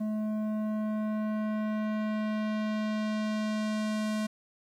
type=tone with low-pass filter sweep; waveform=square; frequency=214.6 Hz; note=A3; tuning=43 cents flat; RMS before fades=-31 dBFS; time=0-4.27 s; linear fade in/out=10 ms; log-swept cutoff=600 to 10000 Hz; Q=0.72; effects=10-bit